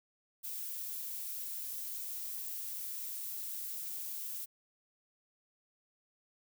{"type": "noise", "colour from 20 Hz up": "violet", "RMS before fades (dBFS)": -41, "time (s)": [0.43, 4.46], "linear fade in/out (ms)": 20, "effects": []}